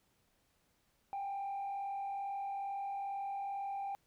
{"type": "tone with frequency modulation", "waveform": "sine", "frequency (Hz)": 793, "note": "G5", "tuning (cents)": 20, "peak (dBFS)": -35, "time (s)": [1.13, 3.95], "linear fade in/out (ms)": 0, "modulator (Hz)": 42.3, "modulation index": 0.39, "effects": ["tanh soft clip ceiling -35 dBFS", "pink hiss -75 dBFS RMS until 4.06 s"]}